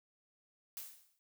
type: noise with exponential decay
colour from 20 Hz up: blue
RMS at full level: -42 dBFS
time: 0.77-1.19 s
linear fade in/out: 0 ms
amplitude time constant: 90 ms
effects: noise-tail reverb RT60 0.3 s tail -25 dB re dry